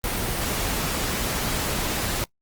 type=noise; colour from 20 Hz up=pink; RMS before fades=-26 dBFS; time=0.04-2.24 s; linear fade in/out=0 ms; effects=noise-tail reverb RT60 0.1 s tail -24 dB re dry + Opus 24 kbps